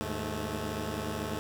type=tone cluster; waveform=10% pulse; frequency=76.3 / 104.2 / 217.5 Hz; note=D#2 / G#2 / A3; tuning=-33 / +6 / -20 cents; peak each=-29 dBFS; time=0.01-1.39 s; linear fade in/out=0 ms; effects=none